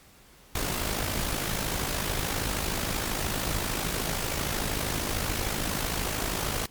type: noise with amplitude modulation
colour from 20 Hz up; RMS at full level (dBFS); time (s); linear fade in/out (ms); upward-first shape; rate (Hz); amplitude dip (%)
pink; -27; 0.55-6.66; 5; sine; 53.1; 55
effects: pink hiss -55 dBFS RMS until 6.7 s + MP3 96 kbps